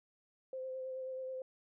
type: tone with vibrato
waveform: sine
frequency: 520 Hz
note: C5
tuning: 11 cents flat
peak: -39 dBFS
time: 0.53-1.42 s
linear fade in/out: 2 ms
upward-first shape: sine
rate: 9.3 Hz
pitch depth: 17 cents each way
effects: none